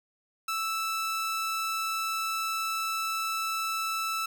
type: tone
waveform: sawtooth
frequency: 1318.5 Hz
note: E6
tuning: in tune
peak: -25 dBFS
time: 0.48-4.26 s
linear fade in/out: 5 ms
effects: none